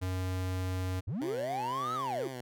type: tone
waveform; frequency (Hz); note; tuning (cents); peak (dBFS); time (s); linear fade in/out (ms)
square; 92.5; F#2; 0; -32; 0.01-1.01; 20
type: linear two-way sweep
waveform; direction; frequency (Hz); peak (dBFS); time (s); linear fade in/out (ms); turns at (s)
triangle; up then down; 74.5 to 1318.5 to 311; -30; 1.07-2.28; 10; 1.94
type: tone with vibrato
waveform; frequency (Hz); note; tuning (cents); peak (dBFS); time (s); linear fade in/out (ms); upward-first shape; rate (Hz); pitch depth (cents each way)
10% pulse; 128.9; C3; -26; -31; 1.21-2.41; 5; sine; 4; 81
effects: none